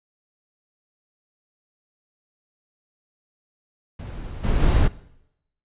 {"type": "noise with level steps", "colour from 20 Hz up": "brown", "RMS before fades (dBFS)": [-33, -20, -17], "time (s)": [3.99, 4.88], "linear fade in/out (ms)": 5, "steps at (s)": [4.43, 4.59], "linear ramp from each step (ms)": 20, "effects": ["noise-tail reverb RT60 0.8 s tail -19 dB re dry", "resampled to 8000 Hz"]}